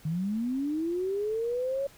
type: linear sweep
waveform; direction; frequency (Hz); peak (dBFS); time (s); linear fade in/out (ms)
sine; up; 150 to 560; -27; 0.05-1.87; 5
effects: pink hiss -55 dBFS RMS until 1.97 s